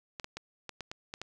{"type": "clicks", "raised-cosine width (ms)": 0.2, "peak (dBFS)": -22, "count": 8, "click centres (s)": [0.198, 0.244, 0.37, 0.693, 0.807, 0.915, 1.139, 1.216], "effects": []}